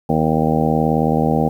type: harmonic tone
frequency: 78.6 Hz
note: D#2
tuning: 18 cents sharp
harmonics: 1 / 2 / 3 / 4 / 5 / 6 / 7 / 8 / 9 / 10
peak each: -30 / -19 / -19 / -24 / -30 / -22 / -25 / -29 / -27 / -22 dBFS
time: 0.09-1.49 s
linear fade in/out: 5 ms
effects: 8-bit